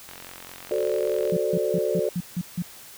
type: click train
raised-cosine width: 0.3 ms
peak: -24 dBFS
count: 55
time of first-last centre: 0.09-1.298 s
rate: 44.7 Hz
type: chord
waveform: sine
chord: D dominant seventh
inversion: first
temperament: equal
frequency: 370 / 440 / 523.3 / 587.3 Hz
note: F#4 / A4 / C5 / D5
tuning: 0 / 0 / 0 / 0 cents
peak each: -28 / -26 / -29 / -27 dBFS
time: 0.71-2.09 s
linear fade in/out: 2 ms
type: tone bursts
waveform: sine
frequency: 176.1 Hz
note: F3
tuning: 15 cents sharp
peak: -23 dBFS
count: 7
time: 1.32-2.623 s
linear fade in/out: 5 ms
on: 49 ms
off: 160 ms
effects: white hiss -45 dBFS RMS until 2.97 s